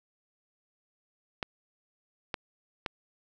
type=clicks; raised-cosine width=0.3 ms; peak=-15 dBFS; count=3; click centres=1.428 / 2.342 / 2.862 s; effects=none